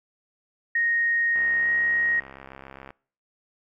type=tone with pitch glide; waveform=sine; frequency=1864.7 to 1878.8 Hz; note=A#6 to A#6; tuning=0 to +13 cents; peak=-20 dBFS; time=0.75-2.2 s; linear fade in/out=5 ms; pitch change=+13 cents; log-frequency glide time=1.61-1.68 s
type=click train; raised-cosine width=0.5 ms; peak=-26 dBFS; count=105; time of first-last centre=1.36-2.905 s; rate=67.3 Hz
effects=noise-tail reverb RT60 0.5 s tail -25 dB re dry